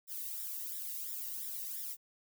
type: noise with flanger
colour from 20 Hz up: violet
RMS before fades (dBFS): -41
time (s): 0.07-1.97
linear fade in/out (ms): 50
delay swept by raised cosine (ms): 0.55 to 1.09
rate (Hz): 2.9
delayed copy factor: +0.85
effects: none